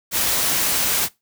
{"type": "noise", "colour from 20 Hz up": "white", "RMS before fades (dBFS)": -20, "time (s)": [0.11, 1.09], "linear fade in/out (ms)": 50, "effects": ["noise-tail reverb RT60 0.2 s tail -20 dB re dry"]}